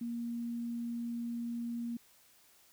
sine tone, 235.4 Hz, A#3, 17 cents sharp, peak -35 dBFS, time 0.01-1.97 s, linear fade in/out 5 ms, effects white hiss -64 dBFS RMS until 2.72 s

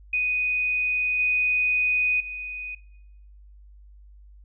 sine tone with level steps, 2489 Hz, D#7, in tune, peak -21 / -19 / -31 dBFS, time 0.13-2.75 s, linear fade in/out 5 ms, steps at 1.19 / 2.2 s, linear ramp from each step 5 ms, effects noise-tail reverb RT60 0.9 s tail -20 dB re dry + added 50 Hz sine -46 dBFS peak until 4.44 s

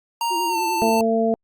square tone with pitch glide, 932.3 to 890.2 Hz, A#5 to A5, 0 to +20 cents, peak -21 dBFS, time 0.21-1.01 s, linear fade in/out 2 ms, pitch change -80 cents, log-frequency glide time 0.48-0.59 s
sine tone with vibrato, 349.2 Hz, F4, in tune, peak -27 dBFS, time 0.3-0.91 s, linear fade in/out 20 ms, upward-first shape sine, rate 10 Hz, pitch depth 83 cents each way
harmonic tone, 225.5 Hz, A3, 43 cents sharp, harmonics 1 / 2 / 3, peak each -21 / -21 / -21 dBFS, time 0.82-1.34 s, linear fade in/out 0 ms
effects Opus 48 kbps

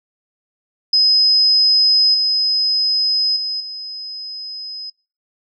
sine tone with level steps, 5060 Hz, D#8, 28 cents sharp, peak -10 / -14 / -20 / -27 dBFS, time 0.93-4.9 s, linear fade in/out 5 ms, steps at 2.14 / 3.36 / 3.6 s, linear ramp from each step 5 ms, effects noise-tail reverb RT60 0.4 s tail -26 dB re dry

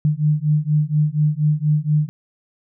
sine beating tone pair, 149 / 153.2 Hz, D3 / D#3, +25 / -27 cents, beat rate 4.2 Hz, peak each -18 dBFS, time 0.05-2.09 s, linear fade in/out 0 ms, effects none

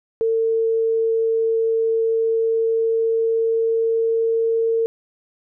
sine tone with pitch glide, 451.1 to 454.5 Hz, A4 to A#4, +43 to -44 cents, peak -16 dBFS, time 0.21-4.86 s, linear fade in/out 0 ms, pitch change +13 cents, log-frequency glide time 1.97-4.5 s, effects none

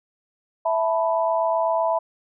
sine chord, E suspended fourth, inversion none, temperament equal, 659.3 / 880 / 987.8 Hz, E5 / A5 / B5, 0 / 0 / 0 cents, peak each -21 / -26 / -24 dBFS, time 0.65-1.99 s, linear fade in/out 10 ms, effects none

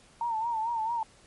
sine tone with vibrato, 910 Hz, A#5, 42 cents flat, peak -27 dBFS, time 0.21-1.03 s, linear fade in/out 2 ms, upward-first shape sine, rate 4.5 Hz, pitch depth 79 cents each way, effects pink hiss -58 dBFS RMS until 1.26 s + MP3 48 kbps

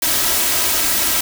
white noise with comb filter, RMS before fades -17 dBFS, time 0.02-1.21 s, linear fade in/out 5 ms, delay 3.1 ms, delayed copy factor +0.5, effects none

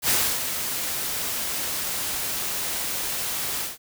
white noise with ADSR envelope, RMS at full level -20 dBFS, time 0.02-3.78 s, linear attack 69 ms, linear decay 310 ms, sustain -8 dB, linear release 160 ms, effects none

